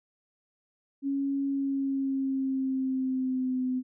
sine tone with pitch glide, 276.6 to 255.1 Hz, C#4 to C4, -4 to -44 cents, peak -26 dBFS, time 1.02-3.83 s, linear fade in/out 50 ms, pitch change -140 cents, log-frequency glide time 1.47-3.64 s, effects none

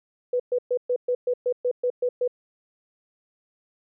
sine tone bursts, 493.9 Hz, B4, in tune, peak -20 dBFS, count 11, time 0.33-2.278 s, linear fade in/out 5 ms, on 68 ms, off 120 ms, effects none

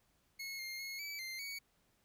25% pulse tone with pitch steps, 2178 / 2121 / 2169 / 2297 / 2090 / 2245 Hz, C#7 / C7 / C#7 / D7 / C7 / C#7, -31 / +23 / -38 / -39 / -2 / +21 cents, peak -38 dBFS, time 0.39-1.59 s, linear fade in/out 10 ms, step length 200 ms, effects pink hiss -75 dBFS RMS until 2.04 s

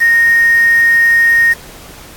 sine tone with quantisation, 1856 Hz, A#6, 8 cents flat, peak -6 dBFS, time 0-1.54 s, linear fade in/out 20 ms, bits 4, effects pink hiss -35 dBFS RMS until 2.16 s + AAC 64 kbps

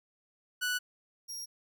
sawtooth tone pair in turn, 1480 / 5606 Hz, F#6 / F8, 0 / +6 cents, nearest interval octave + major seventh, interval 2306 cents, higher second, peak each -26 / -36 dBFS, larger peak first, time 0.61-0.79 / 1.28-1.46 s, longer neither, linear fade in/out 20 ms, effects none

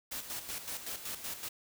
white noise with tremolo, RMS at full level -39 dBFS, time 0.11-1.49 s, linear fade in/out 10 ms, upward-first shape square, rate 5.3 Hz, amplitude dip 60%, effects none

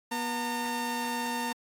sawtooth tone pair together, 242 / 910.8 Hz, B3 / A#5, -35 / -40 cents, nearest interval octave + major seventh, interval 2295 cents, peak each -30 / -28 dBFS, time 0.11-1.53 s, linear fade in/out 10 ms, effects AAC 64 kbps

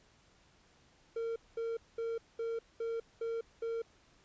triangle tone bursts, 458.3 Hz, A#4, 29 cents flat, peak -32 dBFS, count 7, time 1.16-3.82 s, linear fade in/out 5 ms, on 200 ms, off 210 ms, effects pink hiss -66 dBFS RMS until 4.24 s + resampled to 16000 Hz

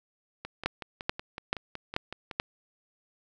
two click trains, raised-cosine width 0.3 ms, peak -21 / -10 dBFS, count 11 / 5, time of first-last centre 0.45-2.312 / 0.66-2.399 s, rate 5.37 / 2.3 Hz, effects none

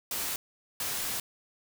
white noise bursts at uneven times, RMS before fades -33 dBFS, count 2, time 0.11-0.36 / 0.8-1.2 s, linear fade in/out 2 ms, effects none

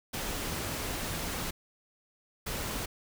pink noise bursts at uneven times, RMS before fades -35 dBFS, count 2, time 0.13-1.51 / 2.46-2.86 s, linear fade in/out 10 ms, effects none

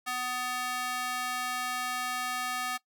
square tone with high-pass filter, 250 Hz, B3, 21 cents sharp, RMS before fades -33 dBFS, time 0.06-2.78 s, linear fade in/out 20 ms, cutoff 1100 Hz, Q 1.3, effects noise-tail reverb RT60 0.1 s tail -20 dB re dry

